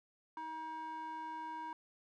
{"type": "tone with band-pass filter", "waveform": "square", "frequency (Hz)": 317.6, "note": "D#4", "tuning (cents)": 36, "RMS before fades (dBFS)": -44, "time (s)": [0.37, 1.73], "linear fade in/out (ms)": 2, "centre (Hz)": 1100, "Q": 9.8, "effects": []}